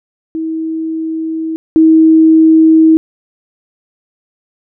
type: tone pair in turn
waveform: sine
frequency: 321.3 / 319.8 Hz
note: E4 / D#4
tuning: -44 / +48 cents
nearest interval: unison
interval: 8 cents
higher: first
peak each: -15 / -3 dBFS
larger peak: second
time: 0.35-1.56 / 1.76-2.97 s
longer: neither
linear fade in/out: 0 ms
effects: none